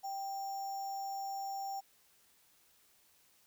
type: tone with sample-and-hold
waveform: sine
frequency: 784 Hz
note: G5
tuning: in tune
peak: -37 dBFS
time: 0.03-1.81 s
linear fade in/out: 20 ms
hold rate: 6300 Hz
effects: white hiss -68 dBFS RMS until 3.46 s